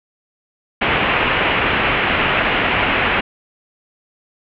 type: low-pass noise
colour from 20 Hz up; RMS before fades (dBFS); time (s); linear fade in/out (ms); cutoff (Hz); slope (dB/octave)
white; -17; 0.81-3.21; 10; 2900; 48
effects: none